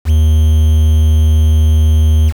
triangle tone with quantisation, 78 Hz, D#2, 5 cents sharp, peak -4 dBFS, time 0.05-2.33 s, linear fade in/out 50 ms, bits 5, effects none

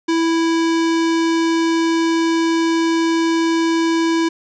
square tone, 329.6 Hz, E4, in tune, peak -15 dBFS, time 0.08-4.29 s, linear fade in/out 10 ms, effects resampled to 16000 Hz + 8-bit

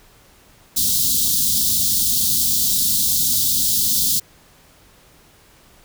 white band-stop noise, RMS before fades -18 dBFS, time 0.76-4.2 s, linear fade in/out 10 ms, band 270 to 3500 Hz, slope 48 dB/octave, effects pink hiss -51 dBFS RMS until 5.84 s

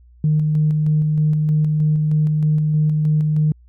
sine tone with tremolo, 153 Hz, D#3, 29 cents flat, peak -12 dBFS, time 0.24-3.52 s, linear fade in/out 2 ms, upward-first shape square, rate 3.2 Hz, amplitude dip 25%, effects tanh soft clip ceiling -8 dBFS + added 60 Hz sine -45 dBFS peak until 3.68 s

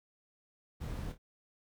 brown noise with echo, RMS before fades -40 dBFS, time 0.8-1.13 s, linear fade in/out 20 ms, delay 26 ms, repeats 2, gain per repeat -9 dB, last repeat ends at 1.182 s, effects none

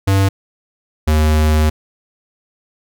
square tone pair in turn, 97.4 / 77.11 Hz, G2 / D#2, -11 / -15 cents, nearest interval major third, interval 404 cents, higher first, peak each -11 / -11 dBFS, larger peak neither, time 0.07-0.29 / 1.07-1.7 s, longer second, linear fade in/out 10 ms, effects none

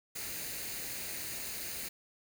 white noise with comb filter, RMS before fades -40 dBFS, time 0.15-1.89 s, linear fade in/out 10 ms, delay 0.45 ms, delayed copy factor +0.5, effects none

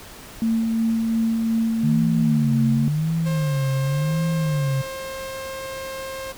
sine tone with tremolo, 226 Hz, A3, 47 cents sharp, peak -17 dBFS, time 0.42-2.88 s, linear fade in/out 0 ms, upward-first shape sine, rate 2.8 Hz, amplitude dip 25%
sine tone with vibrato, 148.8 Hz, D3, 23 cents sharp, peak -19 dBFS, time 1.83-4.82 s, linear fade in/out 10 ms, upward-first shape sine, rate 0.92 Hz, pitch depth 170 cents each way
sawtooth tone, 532 Hz, C5, 29 cents sharp, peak -26 dBFS, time 3.25-6.33 s, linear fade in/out 20 ms
effects pink hiss -41 dBFS RMS until 6.37 s

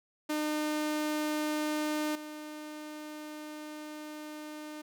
sawtooth tone with level steps, 303.5 Hz, D#4, 43 cents flat, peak -26 / -37 dBFS, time 0.29-4.82 s, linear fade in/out 10 ms, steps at 2.15 s, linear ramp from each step 5 ms, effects none

